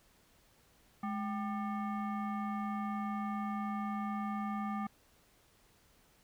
sine tone with frequency modulation, 209.7 Hz, G#3, 17 cents sharp, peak -34 dBFS, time 1.03-4.87 s, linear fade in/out 5 ms, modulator 991 Hz, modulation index 0.94, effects pink hiss -67 dBFS RMS until 6.23 s

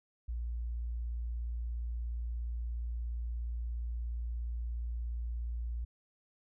sine tone, 58.5 Hz, A#1, 7 cents sharp, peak -34 dBFS, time 0.28-5.85 s, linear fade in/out 10 ms, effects none

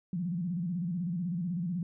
sine tone with vibrato, 174.61 Hz, F3, in tune, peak -30 dBFS, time 0.13-1.83 s, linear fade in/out 2 ms, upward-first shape square, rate 16 Hz, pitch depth 110 cents each way, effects none

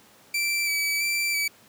sawtooth tone with vibrato, 2317 Hz, D7, 24 cents flat, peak -20 dBFS, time 0.34-1.48 s, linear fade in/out 5 ms, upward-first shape square, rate 1.5 Hz, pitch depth 18 cents each way, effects pink hiss -54 dBFS RMS until 1.68 s + high-pass 150 Hz 12 dB/octave

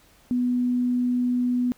sine tone, 246.9 Hz, B3, in tune, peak -20 dBFS, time 0.31-1.72 s, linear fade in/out 0 ms, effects pink hiss -57 dBFS RMS until 1.77 s

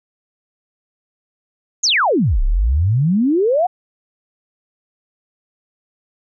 sine exponential two-way sweep, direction down then up, 7090 to 30.87 to 757 Hz, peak -12 dBFS, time 1.83-3.67 s, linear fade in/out 10 ms, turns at 2.42 s, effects none

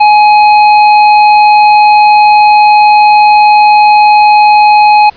sine tone with hard clipping, 840 Hz, G#5, 19 cents sharp, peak -3 dBFS, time 0-5.1 s, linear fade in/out 10 ms, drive 10 dB, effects pink hiss -38 dBFS RMS until 5.16 s + resampled to 11025 Hz

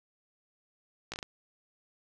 slowing click train, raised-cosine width 0.2 ms, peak -20 dBFS, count 5, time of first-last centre 1.12-1.228 s, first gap 17 ms, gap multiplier 1.32, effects none

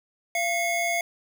square tone pair together, 684.9 / 2178 Hz, F5 / C#7, -34 / -31 cents, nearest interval octave + minor sixth, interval 2003 cents, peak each -27 dBFS, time 0.35-1.01 s, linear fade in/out 2 ms, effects none

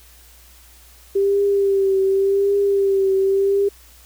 sine tone with vibrato, 393.3 Hz, G4, 6 cents sharp, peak -14 dBFS, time 1.15-3.69 s, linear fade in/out 10 ms, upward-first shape triangle, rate 0.88 Hz, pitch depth 42 cents each way, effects added 60 Hz sine -48 dBFS peak until 4.05 s + white hiss -49 dBFS RMS until 4.05 s

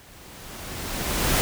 pink noise with level ramp, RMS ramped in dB -50 to -20 dBFS, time 0-1.41 s, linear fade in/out 0 ms, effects none

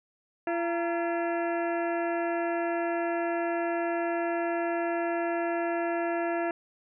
harmonic tone with a mistuned harmonic, 340 Hz, F4, 46 cents flat, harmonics 1 / 2 / 3 / 4 / 5 / 6 / 7 / 8, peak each -30 / -30 / -39 / -40 / -38 / -45 / -46 / -46 dBFS, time 0.47-6.51 s, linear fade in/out 2 ms, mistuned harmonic 3, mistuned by -150 cents, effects none

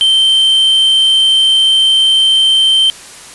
triangle tone, 3117 Hz, G7, 11 cents flat, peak -5 dBFS, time 0.01-2.9 s, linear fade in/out 0 ms, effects white hiss -33 dBFS RMS until 3.34 s + resampled to 24000 Hz

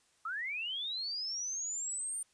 sine linear sweep, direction up, 1244.5 to 9020 Hz, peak -35 dBFS, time 0.25-2.23 s, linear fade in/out 5 ms, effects white hiss -70 dBFS RMS until 2.33 s + resampled to 22050 Hz

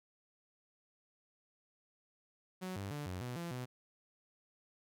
sawtooth tone with pitch steps, 185.2 / 98.8 / 146.8 / 91.4 / 123.5 / 170.8 / 125.4 Hz, F#3 / G2 / D3 / F#2 / B2 / F3 / B2, +2 / +14 / 0 / -21 / 0 / -38 / +27 cents, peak -36 dBFS, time 2.61-3.66 s, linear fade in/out 20 ms, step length 150 ms, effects none

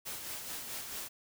white noise with tremolo, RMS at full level -40 dBFS, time 0.05-1.09 s, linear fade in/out 20 ms, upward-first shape sine, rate 4.6 Hz, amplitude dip 40%, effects none

